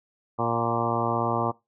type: harmonic tone with a mistuned harmonic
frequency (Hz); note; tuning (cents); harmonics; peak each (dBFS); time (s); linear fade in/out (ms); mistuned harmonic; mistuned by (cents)
116.54; A#2; 0; 1 / 2 / 3 / 4 / 5 / 6 / 7 / 8 / 9 / 10; -32 / -32 / -32 / -32 / -32 / -32 / -32 / -32 / -32 / -32; 0.38-1.52; 20; 6; +18
effects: noise-tail reverb RT60 0.2 s tail -20 dB re dry